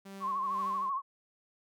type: tone with tremolo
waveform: sawtooth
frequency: 195.6 Hz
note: G3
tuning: 4 cents flat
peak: -39 dBFS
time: 0.05-0.9 s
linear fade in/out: 10 ms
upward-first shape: triangle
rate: 2.1 Hz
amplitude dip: 70%
type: tone with vibrato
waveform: sine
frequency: 1081 Hz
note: C#6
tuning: 44 cents flat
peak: -30 dBFS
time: 0.2-1.02 s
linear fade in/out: 50 ms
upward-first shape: sine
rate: 13 Hz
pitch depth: 75 cents each way
effects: none